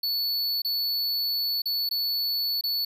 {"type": "tone with dropouts", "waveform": "square", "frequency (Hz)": 4440, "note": "C#8", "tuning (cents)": 2, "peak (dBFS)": -25, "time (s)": [0.03, 2.85], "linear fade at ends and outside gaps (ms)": 5, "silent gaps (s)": [[0.62, 0.647], [1.62, 1.656], [1.891, 1.91], [2.611, 2.637]], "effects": []}